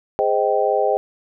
sine chord, Ab major seventh, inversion none, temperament just, 415.3 / 519.1 / 623 / 778.7 Hz, Ab4 / C5 / Eb5 / G5, 0 / -14 / +2 / -12 cents, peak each -21 dBFS, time 0.19-0.97 s, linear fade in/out 0 ms, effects none

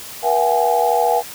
sine tone cluster, 480.9 / 682 / 765 / 838 Hz, B4 / F5 / G5 / G#5, -46 / -41 / -42 / +15 cents, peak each -19 dBFS, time 0.22-1.23 s, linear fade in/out 50 ms, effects white hiss -34 dBFS RMS until 1.34 s

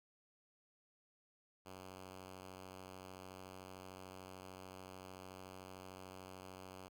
5% pulse tone, 93.5 Hz, F#2, 19 cents sharp, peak -40 dBFS, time 1.65-6.89 s, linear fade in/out 20 ms, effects none

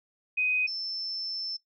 sine tone pair in turn, 2505 / 5308 Hz, D#7 / E8, +11 / +11 cents, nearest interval octave + minor second, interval 1300 cents, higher second, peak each -24 / -31 dBFS, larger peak first, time 0.37-0.67 / 0.67-1.57 s, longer second, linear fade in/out 10 ms, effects noise-tail reverb RT60 0.1 s tail -17 dB re dry

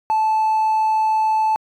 triangle tone, 873 Hz, A5, 14 cents flat, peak -12 dBFS, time 0.1-1.56 s, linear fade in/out 0 ms, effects tanh soft clip ceiling -10 dBFS

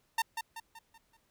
sawtooth tone with echo, 908 Hz, A#5, 46 cents flat, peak -23 dBFS, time 0.18-0.22 s, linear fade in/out 5 ms, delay 190 ms, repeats 5, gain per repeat -7 dB, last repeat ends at 1.17 s, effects pink hiss -73 dBFS RMS until 1.3 s

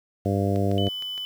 harmonic tone, 99 Hz, G2, 18 cents sharp, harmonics 1 / 2 / 3 / 4 / 5 / 6 / 7, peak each -24 / -27 / -29 / -30 / -31 / -32 / -32 dBFS, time 0.25-0.89 s, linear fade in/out 10 ms
click train, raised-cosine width 0.2 ms, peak -24 dBFS, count 5, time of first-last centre 0.56-1.178 s, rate 6.47 Hz
sine tone, 3000 Hz, F#7, 23 cents sharp, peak -29 dBFS, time 0.78-1.25 s, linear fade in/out 0 ms
effects 8-bit

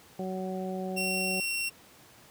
harmonic tone, 187.1 Hz, F#3, 20 cents sharp, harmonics 1 / 2 / 3 / 4, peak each -34 / -37 / -39 / -40 dBFS, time 0.19-1.4 s, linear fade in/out 2 ms
sawtooth tone, 2730 Hz, F7, 40 cents flat, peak -26 dBFS, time 0.96-1.7 s, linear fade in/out 20 ms
effects pink hiss -55 dBFS RMS until 2.3 s + high-pass 100 Hz 12 dB/octave

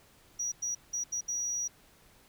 sine tone bursts at uneven times, 5790 Hz, F#8, 38 cents flat, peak -29 dBFS, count 5, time 0.39-0.52 / 0.62-0.75 / 0.93-1.04 / 1.12-1.21 / 1.28-1.68 s, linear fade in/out 10 ms, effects tanh soft clip ceiling -28 dBFS + pink hiss -61 dBFS RMS until 2.28 s

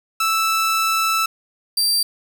sawtooth tone pair in turn, 1318.5 / 4699 Hz, E6 / D8, 0 / 0 cents, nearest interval octave + minor seventh, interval 2200 cents, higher second, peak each -13 dBFS, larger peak neither, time 0.2-1.26 / 1.77-2.03 s, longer first, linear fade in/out 5 ms, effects 7-bit

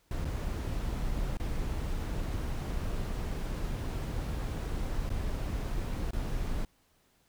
brown noise with dropouts, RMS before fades -33 dBFS, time 0.11-6.65 s, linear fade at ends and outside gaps 2 ms, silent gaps 0.247-0.252 / 1.371-1.398 / 5.093-5.101 / 6.109-6.132 s, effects pink hiss -69 dBFS RMS until 7.28 s

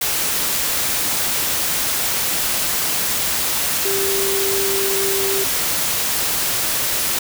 sine tone in noise, 392 Hz, G4, in tune, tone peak -21 dBFS, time 3.85-5.44 s, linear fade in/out 5 ms, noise white, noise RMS -20 dBFS, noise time 0.01-7.19 s, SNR -4 dB, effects none

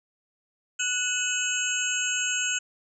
sine tone cluster, 1478 / 2592 / 2973 / 6630 / 7410 Hz, F#6 / E7 / F#7 / G#8 / A#8, -2 / -30 / +8 / -4 / -11 cents, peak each -31 dBFS, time 0.79-2.59 s, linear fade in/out 10 ms, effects none

